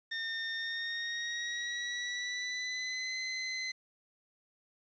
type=tone with pitch glide; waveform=25% pulse; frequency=1820 to 2043 Hz; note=A#6 to C7; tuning=-42 to -42 cents; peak=-31 dBFS; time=0.11-3.72 s; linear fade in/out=10 ms; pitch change=+200 cents; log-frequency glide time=0.56-3.17 s; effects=resampled to 16000 Hz + 10-bit